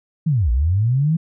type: linear two-way sweep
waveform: sine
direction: down then up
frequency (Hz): 170 to 55 to 167.7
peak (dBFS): -14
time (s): 0.26-1.17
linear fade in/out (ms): 10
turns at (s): 0.51
effects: none